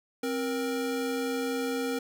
square tone pair together, 264.9 / 472 Hz, C4 / A#4, +22 / +22 cents, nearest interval minor seventh, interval 1000 cents, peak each -32 / -32 dBFS, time 0.23-1.99 s, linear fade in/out 5 ms, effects none

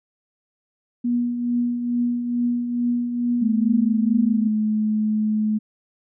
sine tone with tremolo, 241.2 Hz, B3, 41 cents flat, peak -17 dBFS, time 1.04-4.48 s, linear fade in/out 10 ms, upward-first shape triangle, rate 2.3 Hz, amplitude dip 55%
sine tone with pitch glide, 216.7 to 214.5 Hz, A3 to A3, -26 to -44 cents, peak -18 dBFS, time 3.41-5.59 s, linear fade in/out 20 ms, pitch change -18 cents, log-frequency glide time 4.08-4.42 s
effects none

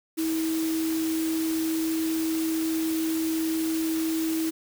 sine tone in noise, 321.8 Hz, E4, 42 cents flat, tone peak -24 dBFS, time 0.17-4.51 s, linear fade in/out 20 ms, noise white, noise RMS -36 dBFS, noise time 0.17-4.51 s, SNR +9 dB, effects none

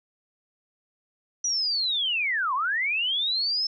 sine linear two-way sweep, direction down then up, 5920 to 976 to 5310 Hz, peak -23 dBFS, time 1.44-3.67 s, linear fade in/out 5 ms, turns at 2.54 s, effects none

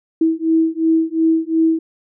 sine beating tone pair, 322.6 / 325.4 Hz, E4 / E4, -37 / -22 cents, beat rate 2.8 Hz, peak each -16 dBFS, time 0.21-1.79 s, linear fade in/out 5 ms, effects none

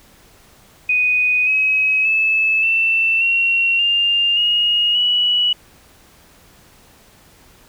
sine tone with pitch steps, 2489 / 2549 / 2610 / 2672 / 2736 / 2802 / 2869 / 2938 Hz, D#7 / D#7 / E7 / E7 / F7 / F7 / F7 / F#7, 0 / +41 / -18 / +23 / -36 / +5 / +46 / -13 cents, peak -13 dBFS, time 0.89-5.53 s, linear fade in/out 5 ms, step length 580 ms, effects pink hiss -49 dBFS RMS until 7.68 s

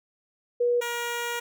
sine / 10% pulse tone pair in turn, 483.2 / 475.2 Hz, B4 / A#4, -38 / +33 cents, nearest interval unison, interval 29 cents, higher first, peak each -20 dBFS, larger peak neither, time 0.6-0.81 / 0.81-1.4 s, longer second, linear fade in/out 10 ms, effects none

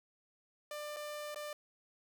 sawtooth tone with dropouts, 595 Hz, D5, 22 cents sharp, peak -37 dBFS, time 0.71-1.53 s, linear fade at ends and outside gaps 2 ms, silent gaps 0.963-0.967 / 1.346-1.359 s, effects none

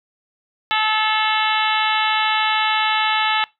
harmonic tone with a mistuned harmonic, 433.5 Hz, A4, 26 cents flat, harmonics 2 / 3 / 4 / 5 / 6 / 7 / 8 / 9, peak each -21 / -23 / -24 / -25 / -26 / -26 / -27 / -28 dBFS, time 0.71-3.44 s, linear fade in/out 0 ms, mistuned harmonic 6, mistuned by +50 cents, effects noise-tail reverb RT60 0.2 s tail -22 dB re dry

